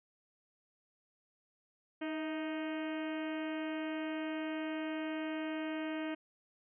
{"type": "harmonic tone with a mistuned harmonic", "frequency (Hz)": 311.6, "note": "D#4", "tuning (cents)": 3, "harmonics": [1, 2, 3, 4, 5, 6, 7, 8, 9, 10], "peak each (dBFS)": [-37, -43, -50, -52, -49, -51, -52, -53, -55, -56], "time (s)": [2.01, 6.15], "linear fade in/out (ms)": 10, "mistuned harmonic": 2, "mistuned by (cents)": 40, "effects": []}